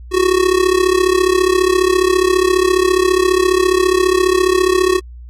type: tone with amplitude modulation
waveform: square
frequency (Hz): 369.5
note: F#4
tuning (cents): -2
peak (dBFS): -8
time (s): 0.11-5.01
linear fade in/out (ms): 50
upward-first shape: sine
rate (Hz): 34.7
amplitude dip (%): 80
effects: added 60 Hz sine -31 dBFS peak until 5.29 s + low-pass 11000 Hz 12 dB/octave